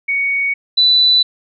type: tone pair in turn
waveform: sine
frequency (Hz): 2234 / 3981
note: C#7 / B7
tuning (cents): +13 / +13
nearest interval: minor seventh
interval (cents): 1000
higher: second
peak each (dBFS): -14 / -8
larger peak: second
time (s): 0.08-0.54 / 0.77-1.23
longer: neither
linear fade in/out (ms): 10
effects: none